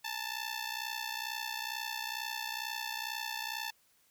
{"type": "ring-modulated tone", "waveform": "10% pulse", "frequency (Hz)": 882, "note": "A5", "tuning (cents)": 4, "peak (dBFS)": -25, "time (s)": [0.04, 3.71], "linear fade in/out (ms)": 10, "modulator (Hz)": 31.1, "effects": ["white hiss -69 dBFS RMS until 4.1 s"]}